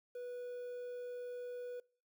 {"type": "tone with quantisation", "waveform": "triangle", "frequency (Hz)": 490.9, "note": "B4", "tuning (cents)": -10, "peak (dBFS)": -40, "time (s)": [0.15, 1.8], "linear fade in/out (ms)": 5, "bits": 11, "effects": ["noise-tail reverb RT60 0.4 s tail -23 dB re dry"]}